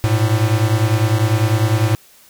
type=beating tone pair; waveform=square; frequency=106.1 / 116.1 Hz; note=G#2 / A#2; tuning=+38 / -7 cents; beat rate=10 Hz; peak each=-16 / -18 dBFS; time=0.04-1.95 s; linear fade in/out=0 ms; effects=white hiss -48 dBFS RMS until 2.29 s